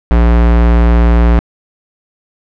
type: tone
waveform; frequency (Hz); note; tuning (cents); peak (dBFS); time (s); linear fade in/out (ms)
square; 58.3; A#1; +1; -6; 0.11-1.39; 0
effects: low-pass 2000 Hz 12 dB/octave + 8-bit